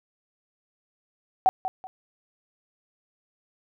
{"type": "tone with echo", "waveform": "sine", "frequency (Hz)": 754, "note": "F#5", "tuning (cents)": 32, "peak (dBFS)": -14, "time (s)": [1.46, 1.49], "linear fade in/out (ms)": 0, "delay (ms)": 190, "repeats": 2, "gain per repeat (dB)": -11, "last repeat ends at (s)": 1.87, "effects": []}